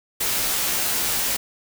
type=noise with comb filter; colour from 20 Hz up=white; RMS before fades=-23 dBFS; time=0.2-1.37 s; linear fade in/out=10 ms; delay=14 ms; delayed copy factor=-0.75; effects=none